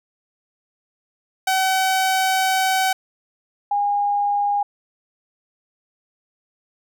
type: tone pair in turn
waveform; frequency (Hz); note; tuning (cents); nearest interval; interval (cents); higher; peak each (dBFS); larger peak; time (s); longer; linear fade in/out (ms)
sawtooth / sine; 759 / 815.3; F#5 / G#5; +44 / -32; minor second; 124; second; -13 / -17; first; 1.47-2.93 / 3.71-4.63; first; 5
effects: none